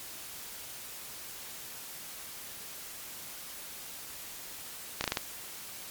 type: slowing click train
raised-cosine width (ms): 0.2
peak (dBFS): -11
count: 5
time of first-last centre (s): 5.01-5.172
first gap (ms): 31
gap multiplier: 1.18
effects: white hiss -44 dBFS RMS until 5.9 s + MP3 96 kbps